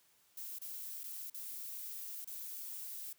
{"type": "noise with dropouts", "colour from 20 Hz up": "violet", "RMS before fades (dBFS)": -45, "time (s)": [0.37, 3.13], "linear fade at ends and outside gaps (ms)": 5, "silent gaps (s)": [[0.587, 0.615], [1.035, 1.038], [1.3, 1.343], [2.246, 2.273]], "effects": ["white hiss -70 dBFS RMS until 3.18 s", "high-pass 60 Hz 12 dB/octave"]}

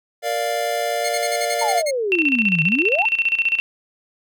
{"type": "chord", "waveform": "square", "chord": "Bb major", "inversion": "none", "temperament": "equal", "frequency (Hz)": [466.2, 587.3, 698.5], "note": ["Bb4", "D5", "F5"], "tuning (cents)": [0, 0, 0], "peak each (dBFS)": [-28, -25, -24], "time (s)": [0.22, 1.83], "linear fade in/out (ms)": 50}
{"type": "tone bursts", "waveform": "15% pulse", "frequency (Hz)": 2146, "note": "C7", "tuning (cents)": 43, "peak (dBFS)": -17, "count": 10, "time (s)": [1.04, 1.911], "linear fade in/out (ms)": 10, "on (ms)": 52, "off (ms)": 39}
{"type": "exponential two-way sweep", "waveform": "sine", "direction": "down then up", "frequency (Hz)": [932, 151.9, 932], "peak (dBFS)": -19, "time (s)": [1.61, 3.06], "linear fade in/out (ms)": 10, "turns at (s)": 2.63}
{"type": "tone with tremolo", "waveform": "sine", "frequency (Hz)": 2700, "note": "E7", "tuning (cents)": 41, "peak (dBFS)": -14, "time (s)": [2.12, 3.6], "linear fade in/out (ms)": 0, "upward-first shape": "square", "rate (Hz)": 15, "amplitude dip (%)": 75}
{"effects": []}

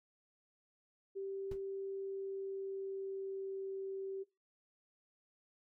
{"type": "tone with pitch glide", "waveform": "sine", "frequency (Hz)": [390, 387.1], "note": ["G4", "G4"], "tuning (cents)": [-9, -22], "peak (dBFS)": -39, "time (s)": [1.15, 4.24], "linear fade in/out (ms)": 20, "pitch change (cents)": -13, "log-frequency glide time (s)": [1.89, 3.69]}
{"type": "noise with exponential decay", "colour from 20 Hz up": "brown", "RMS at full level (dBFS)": -40, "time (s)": [1.51, 1.61], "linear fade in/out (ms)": 5, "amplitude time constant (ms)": 20}
{"effects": ["noise-tail reverb RT60 0.2 s tail -18 dB re dry"]}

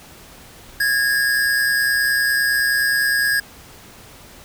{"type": "tone pair together", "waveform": "square", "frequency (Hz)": [1649.3, 1779], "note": ["G#6", "A6"], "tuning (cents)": [-12, 19], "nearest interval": "minor second", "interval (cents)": 131, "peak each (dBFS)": [-17, -26], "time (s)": [0.8, 3.4], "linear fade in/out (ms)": 5, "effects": ["pink hiss -43 dBFS RMS until 4.44 s"]}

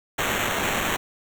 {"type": "noise with sample-and-hold", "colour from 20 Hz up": "violet", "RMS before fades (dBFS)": -25, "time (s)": [0.18, 0.97], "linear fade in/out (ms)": 10, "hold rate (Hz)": 4900, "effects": []}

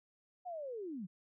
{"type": "linear sweep", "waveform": "sine", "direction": "down", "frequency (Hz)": [743, 164.81], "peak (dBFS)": -40, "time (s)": [0.45, 1.07], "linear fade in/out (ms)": 20, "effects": []}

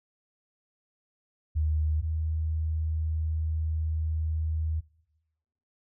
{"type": "tone pair in turn", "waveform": "sine", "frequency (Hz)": [77.2, 79.05], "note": ["D#2", "D#2"], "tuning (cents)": [-13, 28], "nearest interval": "unison", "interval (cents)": 41, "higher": "second", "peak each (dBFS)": [-23, -26], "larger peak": "first", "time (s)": [[1.55, 2.02], [2.02, 4.81]], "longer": "second", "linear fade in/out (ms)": 20, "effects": ["noise-tail reverb RT60 1.0 s tail -23 dB re dry"]}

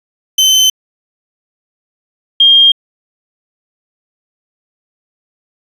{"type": "tone pair in turn", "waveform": ["30% pulse", "sine"], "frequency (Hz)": [3067, 3216], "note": ["G7", "G7"], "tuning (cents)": [-38, 44], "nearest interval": "minor second", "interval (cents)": 82, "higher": "second", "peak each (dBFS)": -3, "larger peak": "neither", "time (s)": [[0.38, 0.7], [2.4, 2.72]], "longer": "neither", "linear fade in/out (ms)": 5, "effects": ["resampled to 32000 Hz", "7-bit"]}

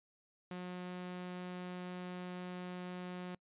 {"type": "tone", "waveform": "sawtooth", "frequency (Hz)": 180.4, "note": "F#3", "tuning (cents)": -44, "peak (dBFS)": -38, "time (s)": [0.51, 3.35], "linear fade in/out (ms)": 2, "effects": ["noise-tail reverb RT60 0.1 s tail -26 dB re dry", "resampled to 8000 Hz"]}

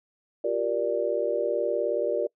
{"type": "chord", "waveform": "sine", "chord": "G minor seventh", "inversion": "third", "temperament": "just", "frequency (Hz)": [352.8, 392, 470.4, 588], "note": ["F4", "G4", "Bb4", "D5"], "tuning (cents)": [18, 0, 16, 2], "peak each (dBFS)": [-32, -31, -28, -27], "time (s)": [0.44, 2.27], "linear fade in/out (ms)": 5, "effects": ["noise-tail reverb RT60 0.1 s tail -25 dB re dry"]}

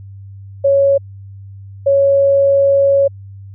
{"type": "tone pair in turn", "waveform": "sine", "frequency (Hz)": [554.4, 554.4], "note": ["C#5", "C#5"], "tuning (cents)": [0, 0], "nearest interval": "unison", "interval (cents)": 0, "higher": "neither", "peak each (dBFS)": -8, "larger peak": "neither", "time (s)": [[0.64, 0.98], [1.86, 3.08]], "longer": "second", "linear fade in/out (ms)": 10, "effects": ["added 98 Hz sine -31 dBFS peak until 3.54 s"]}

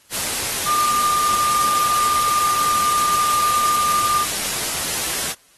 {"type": "tone in noise", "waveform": "sine", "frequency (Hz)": 1200, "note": "D6", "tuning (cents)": 37, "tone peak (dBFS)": -17, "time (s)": [0.65, 4.26], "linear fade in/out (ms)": 50, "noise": "white", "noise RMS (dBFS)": -23, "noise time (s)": [0.1, 5.35], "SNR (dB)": 3, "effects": ["white hiss -54 dBFS RMS until 5.57 s", "AAC 32 kbps"]}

